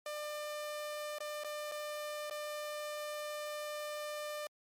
sawtooth tone with dropouts, 598 Hz, D5, 31 cents sharp, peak -35 dBFS, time 0.06-4.47 s, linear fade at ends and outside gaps 2 ms, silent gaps 1.185-1.204 / 1.437-1.445 / 1.715-1.719 / 2.299-2.309 s, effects MP3 64 kbps

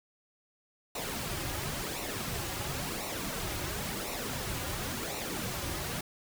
pink noise with flanger, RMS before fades -36 dBFS, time 0.95-6.01 s, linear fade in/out 5 ms, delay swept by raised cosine 0.61 to 4.61 ms, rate 0.95 Hz, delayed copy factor -0.6, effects none

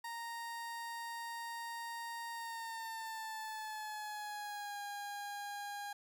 30% pulse tone with pitch glide, 930 to 814.3 Hz, A#5 to G#5, -4 to -34 cents, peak -39 dBFS, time 0.04-5.93 s, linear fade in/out 5 ms, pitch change -230 cents, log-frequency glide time 2.32-4.79 s, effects 13-bit

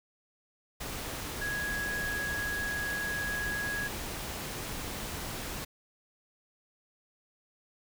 sine tone in noise, 1661.2 Hz, G#6, in tune, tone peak -32 dBFS, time 1.41-3.88 s, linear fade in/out 10 ms, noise pink, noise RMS -38 dBFS, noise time 0.8-5.65 s, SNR +3 dB, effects none

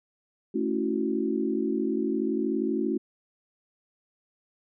sine chord, F# minor seventh, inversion first, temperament equal, 220 / 277.2 / 329.6 / 370 Hz, A3 / C#4 / E4 / F#4, 0 / 0 / 0 / 0 cents, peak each -30 dBFS, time 0.54-2.98 s, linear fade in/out 10 ms, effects none

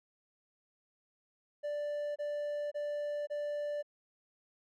triangle tone bursts, 587.3 Hz, D5, in tune, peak -32 dBFS, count 4, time 1.63-3.828 s, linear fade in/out 20 ms, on 530 ms, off 26 ms, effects none

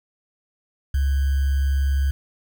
sine tone with sample-and-hold, 68.7 Hz, C#2, 15 cents flat, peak -17 dBFS, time 0.94-2.11 s, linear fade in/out 5 ms, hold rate 1575 Hz, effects none

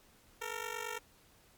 10% pulse ring-modulated tone, 457.7 Hz, A#4, 32 cents flat, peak -27 dBFS, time 0.41-0.99 s, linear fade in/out 10 ms, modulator 24.5 Hz, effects pink hiss -64 dBFS RMS until 1.57 s + MP3 96 kbps

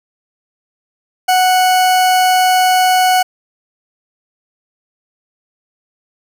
40% pulse tone, 739 Hz, F#5, 2 cents flat, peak -8 dBFS, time 1.28-3.23 s, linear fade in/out 10 ms, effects none

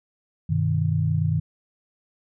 sine chord, G augmented, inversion none, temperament equal with one note detuned, 98 / 125.41 / 155.56 Hz, G2 / B2 / D#3, 0 / +27 / 0 cents, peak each -24 / -27 / -22 dBFS, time 0.49-1.4 s, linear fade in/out 10 ms, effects none

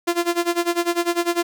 sawtooth tone with tremolo, 344.3 Hz, F4, 25 cents flat, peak -12 dBFS, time 0.07-1.43 s, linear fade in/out 10 ms, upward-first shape sine, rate 10 Hz, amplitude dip 90%, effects none

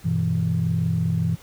sine chord, E minor, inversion first, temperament equal, 98 / 123.47 / 164.81 Hz, G2 / B2 / E3, 0 / 0 / 0 cents, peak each -25 / -25 / -21 dBFS, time 0.04-1.36 s, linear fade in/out 20 ms, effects tanh soft clip ceiling -12 dBFS + pink hiss -49 dBFS RMS until 1.42 s

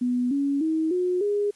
sine tone with pitch steps, 246.9 / 280.4 / 318.3 / 361.5 / 410.5 Hz, B3 / C#4 / D#4 / F#4 / G#4, 0 / +20 / +39 / -40 / -20 cents, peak -21 dBFS, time 0.01-1.51 s, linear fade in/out 10 ms, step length 300 ms, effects white hiss -58 dBFS RMS until 1.55 s + resampled to 24000 Hz

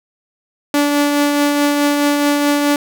sawtooth tone with tremolo, 289.6 Hz, D4, 24 cents flat, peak -7 dBFS, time 0.74-2.76 s, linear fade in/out 2 ms, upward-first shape triangle, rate 4.7 Hz, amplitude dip 35%, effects none

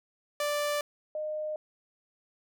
sawtooth / sine tone pair in turn, 587.3 / 613 Hz, D5 / D#5, 0 / -26 cents, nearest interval minor second, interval 74 cents, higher second, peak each -24 / -31 dBFS, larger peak first, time 0.4-0.81 / 1.15-1.56 s, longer neither, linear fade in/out 2 ms, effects none

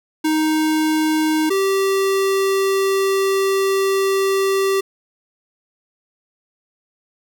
square tone pair in turn, 312 / 388.9 Hz, D#4 / G4, +5 / -14 cents, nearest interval major third, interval 381 cents, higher second, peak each -16 dBFS, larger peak neither, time 0.24-1.5 / 1.5-4.81 s, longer second, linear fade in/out 10 ms, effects none

